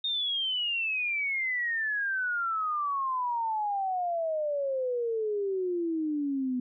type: exponential sweep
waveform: sine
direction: down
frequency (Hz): 3700 to 246.9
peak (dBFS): -27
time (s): 0.04-6.6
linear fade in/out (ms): 5
effects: none